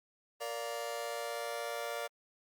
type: chord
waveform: sawtooth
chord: Bb major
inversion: none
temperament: just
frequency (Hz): 466.2 / 582.7 / 699.2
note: Bb4 / D5 / F5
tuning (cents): 0 / -14 / +2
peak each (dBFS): -38 / -36 / -38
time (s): 0.4-2.08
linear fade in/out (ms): 20
effects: Opus 48 kbps